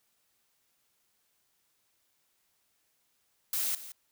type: noise with echo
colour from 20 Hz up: blue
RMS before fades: -31 dBFS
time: 3.53-3.75 s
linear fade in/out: 2 ms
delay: 170 ms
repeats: 1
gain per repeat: -14 dB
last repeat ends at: 3.92 s
effects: white hiss -74 dBFS RMS until 4.11 s